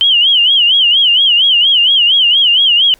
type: tone with vibrato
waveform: sine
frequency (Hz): 3041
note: F#7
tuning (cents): +47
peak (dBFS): -6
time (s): 0.01-2.94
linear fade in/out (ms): 0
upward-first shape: sine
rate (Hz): 4.3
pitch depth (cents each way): 150
effects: pink hiss -48 dBFS RMS until 2.99 s